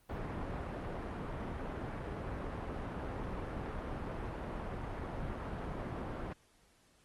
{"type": "low-pass noise", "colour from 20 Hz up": "pink", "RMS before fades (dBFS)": -40, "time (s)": [0.09, 6.33], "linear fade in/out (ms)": 5, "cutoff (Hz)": 1400, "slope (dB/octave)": 12, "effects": ["pink hiss -68 dBFS RMS until 7.04 s", "Opus 32 kbps"]}